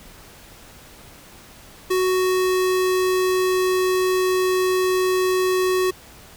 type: tone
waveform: square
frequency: 370.5 Hz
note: F#4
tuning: 2 cents sharp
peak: -18 dBFS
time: 1.9-5.91 s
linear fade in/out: 10 ms
effects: pink hiss -45 dBFS RMS until 6.36 s